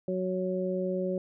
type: harmonic tone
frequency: 185 Hz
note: F#3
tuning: in tune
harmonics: 1 / 2 / 3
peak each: -32 / -32 / -32 dBFS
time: 0.08-1.18 s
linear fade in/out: 2 ms
effects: none